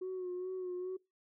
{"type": "tone with vibrato", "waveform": "sine", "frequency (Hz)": 366.5, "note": "F#4", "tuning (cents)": -16, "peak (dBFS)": -35, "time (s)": [0.01, 0.97], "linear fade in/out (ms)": 10, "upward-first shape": "sine", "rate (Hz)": 2.4, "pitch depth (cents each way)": 37, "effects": ["noise-tail reverb RT60 0.2 s tail -22 dB re dry", "tanh soft clip ceiling -34 dBFS"]}